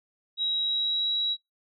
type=tone with pitch glide; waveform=sine; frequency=3845 to 3878 Hz; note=B7 to B7; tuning=-47 to -32 cents; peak=-24 dBFS; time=0.37-1.37 s; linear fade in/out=50 ms; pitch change=+15 cents; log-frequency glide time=0.58-1.12 s; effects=noise-tail reverb RT60 0.2 s tail -26 dB re dry